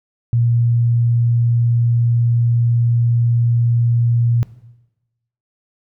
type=tone; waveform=sine; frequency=118.2 Hz; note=A#2; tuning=24 cents sharp; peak=-12 dBFS; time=0.33-4.43 s; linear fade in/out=0 ms; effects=noise-tail reverb RT60 1.0 s tail -17 dB re dry